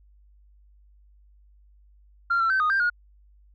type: tone with pitch steps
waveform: sine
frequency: 1385 / 1345 / 1541 / 1237 / 1581 / 1438 Hz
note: F6 / E6 / G6 / D#6 / G6 / F#6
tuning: -15 / +34 / -30 / -10 / +14 / -50 cents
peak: -18 dBFS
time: 2.3-2.9 s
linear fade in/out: 10 ms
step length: 100 ms
effects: tanh soft clip ceiling -17 dBFS + added 50 Hz sine -53 dBFS peak until 3.54 s